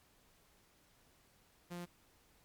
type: tone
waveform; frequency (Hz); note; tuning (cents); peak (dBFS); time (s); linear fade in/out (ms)
sawtooth; 174.9; F3; +3; -39; 1.7-1.86; 20
effects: pink hiss -69 dBFS RMS until 2.44 s + MP3 96 kbps